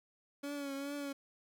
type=tone with vibrato; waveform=30% pulse; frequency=281.3 Hz; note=C#4; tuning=26 cents sharp; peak=-36 dBFS; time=0.43-1.13 s; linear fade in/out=10 ms; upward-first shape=triangle; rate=2.4 Hz; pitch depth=51 cents each way; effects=none